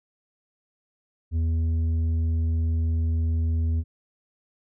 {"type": "tone with tanh clipping", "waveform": "sine", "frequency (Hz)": 81.6, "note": "E2", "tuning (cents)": -17, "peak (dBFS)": -22, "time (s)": [1.31, 3.84], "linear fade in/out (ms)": 50, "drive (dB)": 6, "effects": []}